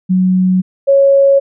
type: tone pair in turn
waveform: sine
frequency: 185 / 552.3 Hz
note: F#3 / C#5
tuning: 0 / -6 cents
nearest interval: octave + perfect fifth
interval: 1894 cents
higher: second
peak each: -8 / -5 dBFS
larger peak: second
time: 0.09-0.62 / 0.87-1.4 s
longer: neither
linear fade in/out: 20 ms
effects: none